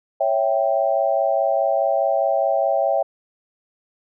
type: chord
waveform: sine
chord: C# diminished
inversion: none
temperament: equal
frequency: 554.4 / 659.3 / 784 Hz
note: C#5 / E5 / G5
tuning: 0 / 0 / 0 cents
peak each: -21 / -20 / -22 dBFS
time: 0.2-3.03 s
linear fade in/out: 10 ms
effects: none